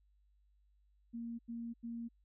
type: tone bursts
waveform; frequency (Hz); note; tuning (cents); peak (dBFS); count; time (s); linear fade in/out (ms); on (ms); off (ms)
sine; 233.1; A#3; 0; -40; 3; 1.13-2.088; 20; 260; 89
effects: added 50 Hz sine -68 dBFS peak until 2.24 s